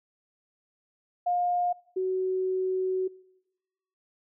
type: tone pair in turn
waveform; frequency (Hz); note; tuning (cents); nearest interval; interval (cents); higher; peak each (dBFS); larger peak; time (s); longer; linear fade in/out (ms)
sine; 710 / 373.9; F5 / F#4; +28 / +18; major seventh; 1110; first; -23 / -25; first; 1.26-1.73 / 1.96-3.08; second; 10
effects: noise-tail reverb RT60 1.0 s tail -24 dB re dry